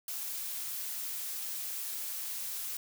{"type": "noise", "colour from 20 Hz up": "blue", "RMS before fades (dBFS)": -38, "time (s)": [0.08, 2.77], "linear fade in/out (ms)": 2, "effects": []}